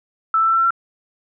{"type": "tone with pitch steps", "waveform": "sine", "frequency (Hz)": [1318.5, 1326.1, 1333.8, 1341.5, 1349.3, 1357.1], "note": ["E6", "E6", "E6", "E6", "E6", "E6"], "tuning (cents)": [0, 10, 20, 30, 40, 50], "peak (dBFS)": -13, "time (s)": [0.34, 0.706], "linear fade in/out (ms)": 2, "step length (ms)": 61, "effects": []}